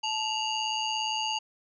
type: ring-modulated tone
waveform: sawtooth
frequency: 1864.7 Hz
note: A#6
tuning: in tune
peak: -21 dBFS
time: 0.03-1.39 s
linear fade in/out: 10 ms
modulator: 991 Hz
effects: resampled to 16000 Hz